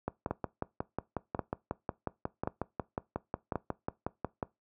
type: two click trains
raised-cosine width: 1 ms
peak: -18 / -17 dBFS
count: 25 / 4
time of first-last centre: 0.08-4.428 / 0.31-3.557 s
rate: 5.52 / 0.924 Hz
effects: noise-tail reverb RT60 0.2 s tail -21 dB re dry + high-pass 60 Hz 12 dB/octave